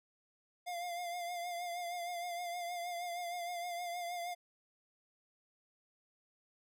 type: tone with vibrato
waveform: square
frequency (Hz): 700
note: F5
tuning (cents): +4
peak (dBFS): -39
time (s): 0.66-4.35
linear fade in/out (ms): 20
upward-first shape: triangle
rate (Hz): 6.4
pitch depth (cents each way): 48
effects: none